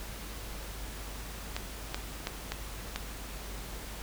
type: clicks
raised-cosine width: 0.2 ms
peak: -15 dBFS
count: 5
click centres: 1.565 / 1.945 / 2.271 / 2.52 / 2.96 s
effects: added 50 Hz sine -42 dBFS peak until 4.02 s + pink hiss -44 dBFS RMS until 4.02 s